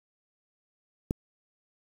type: click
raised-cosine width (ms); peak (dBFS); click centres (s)
3; -14; 1.109
effects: 7-bit